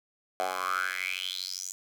10% pulse tone with high-pass filter sweep, 92.5 Hz, F#2, in tune, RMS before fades -33 dBFS, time 0.4-1.72 s, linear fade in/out 0 ms, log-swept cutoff 710 to 7000 Hz, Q 7, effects none

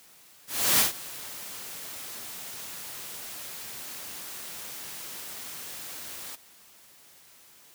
white noise with ADSR envelope, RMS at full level -20 dBFS, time 0.47-6.36 s, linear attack 320 ms, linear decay 130 ms, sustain -20 dB, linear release 14 ms, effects white hiss -55 dBFS RMS until 7.74 s + high-pass 80 Hz 12 dB/octave

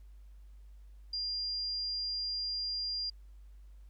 sine tone, 4800 Hz, D8, 37 cents sharp, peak -33 dBFS, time 1.13-3.1 s, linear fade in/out 5 ms, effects added 50 Hz sine -50 dBFS peak until 3.89 s + pink hiss -75 dBFS RMS until 3.89 s

